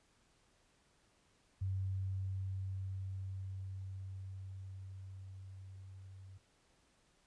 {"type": "tone with level ramp", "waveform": "sine", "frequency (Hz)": 95.5, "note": "G2", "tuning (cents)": -45, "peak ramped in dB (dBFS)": [-34, -51], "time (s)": [1.61, 6.38], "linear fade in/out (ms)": 10, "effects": ["pink hiss -72 dBFS RMS until 7.26 s", "resampled to 22050 Hz"]}